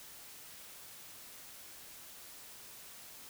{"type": "silence", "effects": ["white hiss -52 dBFS RMS until 3.29 s"]}